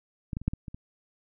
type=clicks; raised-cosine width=5 ms; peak=-20 / -19 / -28 / -12 / -21 / -26 / -27 dBFS; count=7; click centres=0.332 / 0.369 / 0.416 / 0.48 / 0.535 / 0.682 / 0.745 s; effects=none